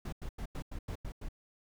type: noise bursts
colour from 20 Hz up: brown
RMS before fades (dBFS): -39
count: 8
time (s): 0.05-1.287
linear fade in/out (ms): 5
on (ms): 75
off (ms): 91
effects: none